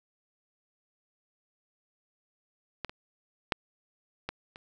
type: clicks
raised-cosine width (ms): 0.3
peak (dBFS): -17 / -26 / -9 / -17 / -29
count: 5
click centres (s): 2.847 / 2.895 / 3.522 / 4.29 / 4.559
effects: none